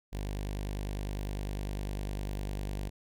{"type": "tone with notch filter", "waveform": "sawtooth", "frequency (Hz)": 49.95, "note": "G1", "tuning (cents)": 33, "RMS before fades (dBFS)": -36, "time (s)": [0.12, 2.9], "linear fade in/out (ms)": 20, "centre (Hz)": 1300, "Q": 1.7, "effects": []}